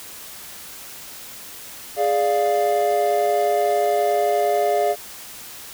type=chord; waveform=triangle; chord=D diminished; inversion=second; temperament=equal; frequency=415.3 / 587.3 / 698.5 Hz; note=Ab4 / D5 / F5; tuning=0 / 0 / 0 cents; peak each=-20 / -20 / -18 dBFS; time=1.96-4.96 s; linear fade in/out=50 ms; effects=white hiss -38 dBFS RMS until 5.73 s